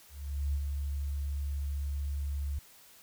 sine tone with ADSR envelope, 70.9 Hz, C#2, 40 cents sharp, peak -27 dBFS, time 0.09-2.59 s, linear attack 450 ms, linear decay 56 ms, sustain -4 dB, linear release 6 ms, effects white hiss -57 dBFS RMS until 3.02 s

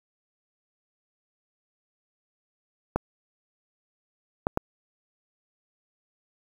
clicks, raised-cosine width 1 ms, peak -9 dBFS, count 3, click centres 2.96 / 4.469 / 4.574 s, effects 7-bit

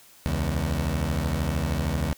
20% pulse beating tone pair, 69.1 / 82.1 Hz, C#2 / E2, -5 / -6 cents, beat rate 13 Hz, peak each -22 dBFS, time 0.26-2.13 s, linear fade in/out 0 ms, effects white hiss -53 dBFS RMS until 2.17 s

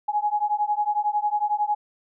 sine beating tone pair, 830.6 / 841.6 Hz, G#5 / G#5, 0 / +23 cents, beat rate 11 Hz, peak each -24 dBFS, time 0.08-1.75 s, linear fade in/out 10 ms, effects none

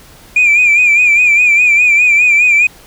sine tone with vibrato, 2406 Hz, D7, 41 cents sharp, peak -4 dBFS, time 0.36-2.67 s, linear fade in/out 5 ms, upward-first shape sine, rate 4.9 Hz, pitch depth 68 cents each way, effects tanh soft clip ceiling -3 dBFS + pink hiss -40 dBFS RMS until 2.86 s

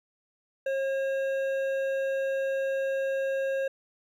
triangle tone with hard clipping, 540 Hz, C#5, 45 cents flat, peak -28 dBFS, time 0.66-3.68 s, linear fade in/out 5 ms, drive 13 dB, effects none

